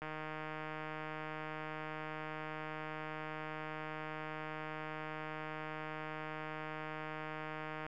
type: click train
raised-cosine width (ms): 0.5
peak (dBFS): -28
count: 1217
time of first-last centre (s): 0.02-7.865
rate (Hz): 155
effects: none